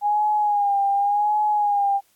sine tone with vibrato, 820 Hz, G#5, 22 cents flat, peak -17 dBFS, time 0.01-2.01 s, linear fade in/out 50 ms, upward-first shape sine, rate 0.89 Hz, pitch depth 52 cents each way, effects white hiss -62 dBFS RMS until 2.15 s + AAC 64 kbps

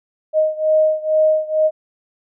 sine beating tone pair, 622.3 / 624.5 Hz, D#5 / D#5, 0 / +6 cents, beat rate 2.2 Hz, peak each -15 / -17 dBFS, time 0.33-1.71 s, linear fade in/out 50 ms, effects none

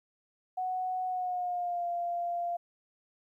sine tone with pitch glide, 740 to 694.4 Hz, F#5 to F5, 0 to -10 cents, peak -30 dBFS, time 0.57-2.57 s, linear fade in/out 10 ms, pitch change -110 cents, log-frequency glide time 1.06-1.87 s, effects 12-bit

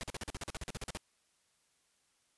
pink noise bursts, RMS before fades -40 dBFS, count 15, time 0.01-0.972 s, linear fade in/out 0 ms, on 24 ms, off 43 ms, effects white hiss -74 dBFS RMS until 2.37 s + resampled to 24000 Hz

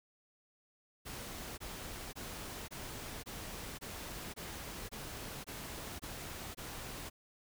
pink noise bursts, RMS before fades -45 dBFS, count 11, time 1.05-7.1 s, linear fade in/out 20 ms, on 530 ms, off 22 ms, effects none

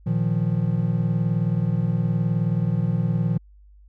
triangle chord, Bb suspended fourth, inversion none, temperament equal, 116.54 / 155.56 / 174.61 Hz, Bb2 / Eb3 / F3, 0 / 0 / 0 cents, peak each -22 dBFS, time 0.06-3.38 s, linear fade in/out 10 ms, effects added 50 Hz sine -47 dBFS peak until 3.88 s

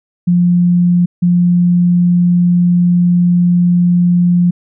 sine tone pair in turn, 175.9 / 175.9 Hz, F3 / F3, +13 / +13 cents, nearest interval unison, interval 0 cents, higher neither, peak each -7 dBFS, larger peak neither, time 0.27-1.06 / 1.22-4.51 s, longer second, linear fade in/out 10 ms, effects none

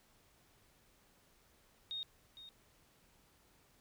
sine tone with echo, 3712 Hz, A#7, 8 cents flat, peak -39 dBFS, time 1.91-2.03 s, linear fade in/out 0 ms, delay 460 ms, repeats 1, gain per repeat -12 dB, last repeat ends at 2.49 s, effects pink hiss -69 dBFS RMS until 3.8 s

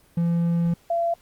triangle / sine tone pair in turn, 169.9 / 679.6 Hz, F3 / F5, -47 / -47 cents, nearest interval 2 octaves, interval 2400 cents, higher second, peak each -17 / -20 dBFS, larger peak first, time 0.17-0.74 / 0.9-1.14 s, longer first, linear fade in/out 5 ms, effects pink hiss -58 dBFS RMS until 1.21 s + Opus 32 kbps

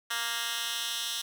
10% pulse tone with high-pass filter sweep, 233.1 Hz, A#3, in tune, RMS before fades -33 dBFS, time 0.1-1.22 s, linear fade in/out 10 ms, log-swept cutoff 1900 to 3500 Hz, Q 1.4, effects none

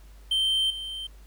triangle tone with level steps, 3122 Hz, G7, 8 cents flat, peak -20 / -31 dBFS, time 0.31-1.07 s, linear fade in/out 5 ms, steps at 0.7 s, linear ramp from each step 5 ms, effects added 50 Hz sine -46 dBFS peak until 1.26 s + pink hiss -59 dBFS RMS until 1.26 s

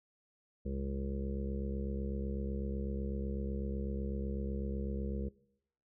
harmonic tone, 68 Hz, C#2, 33 cents flat, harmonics 1 / 2 / 3 / 5 / 6 / 7 / 8, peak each -37 / -46 / -40 / -48 / -49 / -46 / -53 dBFS, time 0.65-5.29 s, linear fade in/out 10 ms, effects noise-tail reverb RT60 0.8 s tail -22 dB re dry

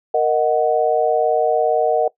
sine chord, D# minor, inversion second, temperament equal, 466.2 / 622.3 / 740 Hz, A#4 / D#5 / F#5, 0 / 0 / 0 cents, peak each -18 dBFS, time 0.14-2.08 s, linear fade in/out 5 ms, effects noise-tail reverb RT60 0.1 s tail -20 dB re dry

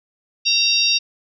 harmonic tone with a mistuned harmonic, 932.3 Hz, A#5, in tune, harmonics 3 / 4 / 5 / 6, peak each -20 / -20 / -20 / -20 dBFS, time 0.45-0.99 s, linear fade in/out 20 ms, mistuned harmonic 3, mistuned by -29 cents, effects none

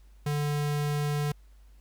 square tone, 146.83 Hz, D3, in tune, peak -27 dBFS, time 0.26-1.32 s, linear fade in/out 5 ms, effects added 50 Hz sine -51 dBFS peak until 1.8 s + pink hiss -68 dBFS RMS until 1.8 s

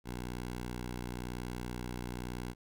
10% pulse tone, 61 Hz, B1, 21 cents flat, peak -30 dBFS, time 0.04-2.55 s, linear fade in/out 50 ms, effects none

